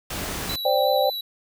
pink noise, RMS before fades -30 dBFS, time 0.1-0.56 s, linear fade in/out 5 ms
square tone with vibrato, 3951 Hz, B7, in tune, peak -28 dBFS, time 0.49-1.21 s, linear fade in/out 5 ms, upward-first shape sine, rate 5.4 Hz, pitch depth 18 cents each way
sine chord, C suspended second, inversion none, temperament equal, 523.3 / 587.3 / 784 Hz, C5 / D5 / G5, 0 / 0 / 0 cents, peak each -22 dBFS, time 0.65-1.1 s, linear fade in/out 5 ms
effects none

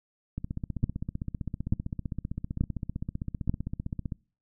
two click trains, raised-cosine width 5 ms, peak -20 / -12 dBFS, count 59 / 4, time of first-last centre 0.38-4.122 / 0.84-3.495 s, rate 15.5 / 1.13 Hz, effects noise-tail reverb RT60 0.4 s tail -26 dB re dry

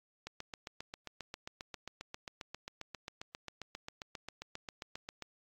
click train, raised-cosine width 0.2 ms, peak -25 dBFS, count 38, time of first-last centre 0.27-5.223 s, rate 7.47 Hz, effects AAC 64 kbps

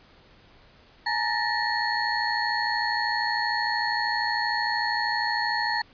sine tone cluster, 847 / 927 / 1771 / 1884 / 4343 Hz, G#5 / A#5 / A6 / A#6 / C#8, +34 / -10 / +11 / +18 / -36 cents, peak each -30 dBFS, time 1.06-5.82 s, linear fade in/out 5 ms, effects pink hiss -55 dBFS RMS until 5.93 s + resampled to 11025 Hz

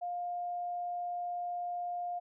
sine tone, 706 Hz, F5, 19 cents sharp, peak -34 dBFS, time 0.01-2.2 s, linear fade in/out 20 ms, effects none

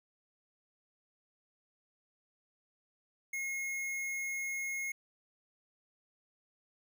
sine tone with hard clipping, 2160 Hz, C#7, 45 cents flat, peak -36 dBFS, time 3.33-4.92 s, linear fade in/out 5 ms, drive 17 dB, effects none

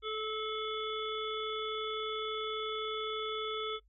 harmonic tone with a mistuned harmonic, 434.1 Hz, A4, 23 cents flat, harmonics 1 / 3 / 5 / 7 / 8, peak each -37 / -39 / -46 / -48 / -41 dBFS, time 0.02-3.8 s, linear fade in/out 50 ms, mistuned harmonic 8, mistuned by -20 cents, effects noise-tail reverb RT60 0.1 s tail -20 dB re dry + added 50 Hz sine -63 dBFS peak until 3.88 s

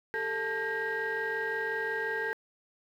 sine tone cluster, 401.7 / 447.3 / 878 / 1605 / 1885 Hz, G4 / A4 / A5 / G6 / A#6, +42 / +28 / -4 / +40 / +19 cents, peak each -40 / -34 / -38 / -32 / -36 dBFS, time 0.14-2.33 s, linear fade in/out 0 ms, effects tanh soft clip ceiling -24 dBFS + 10-bit

